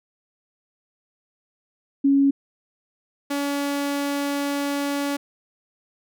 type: tone pair in turn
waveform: sine / sawtooth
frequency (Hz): 277.2 / 283.7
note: C#4 / C#4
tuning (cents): 0 / +40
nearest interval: unison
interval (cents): 40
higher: second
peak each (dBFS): -14 / -19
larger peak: first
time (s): 2.04-2.31 / 3.3-5.17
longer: second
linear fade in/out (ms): 10
effects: none